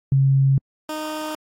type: tone pair in turn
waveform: sine / 15% pulse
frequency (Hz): 135.9 / 308.7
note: C#3 / D#4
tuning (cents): -34 / -14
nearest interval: octave + major second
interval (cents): 1420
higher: second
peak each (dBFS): -13 / -20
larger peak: first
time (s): 0.12-0.58 / 0.89-1.35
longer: neither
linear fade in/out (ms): 2
effects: AAC 48 kbps